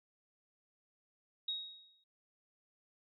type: tone with exponential decay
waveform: sine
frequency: 3775 Hz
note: A#7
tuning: 21 cents sharp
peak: -33 dBFS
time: 1.48-2.04 s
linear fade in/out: 5 ms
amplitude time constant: 120 ms
effects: none